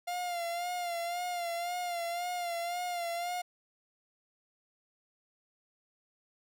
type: tone with vibrato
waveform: 45% pulse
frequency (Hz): 698.5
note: F5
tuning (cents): 0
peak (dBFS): -33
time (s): 0.07-3.42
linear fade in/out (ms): 10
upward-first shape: sine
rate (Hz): 1.9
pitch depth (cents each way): 47
effects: none